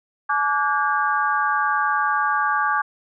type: tone cluster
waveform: sine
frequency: 853 / 1158 / 1448 / 1617 Hz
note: G#5 / D6 / F#6 / G#6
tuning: +46 / -25 / -38 / -47 cents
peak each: -24 / -21 / -27 / -24 dBFS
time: 0.29-2.82 s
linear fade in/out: 10 ms
effects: none